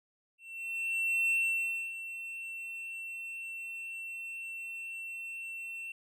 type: tone with ADSR envelope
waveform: triangle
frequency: 2701 Hz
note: E7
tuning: 42 cents sharp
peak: -24 dBFS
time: 0.38-5.92 s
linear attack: 930 ms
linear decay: 620 ms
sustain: -13 dB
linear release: 4 ms
effects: none